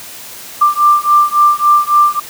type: beating tone pair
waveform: sine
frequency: 1183 / 1186.6 Hz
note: D6 / D6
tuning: +12 / +18 cents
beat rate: 3.6 Hz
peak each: -10 dBFS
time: 0.61-2.2 s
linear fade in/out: 10 ms
effects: white hiss -31 dBFS RMS until 2.29 s + high-pass 80 Hz 12 dB/octave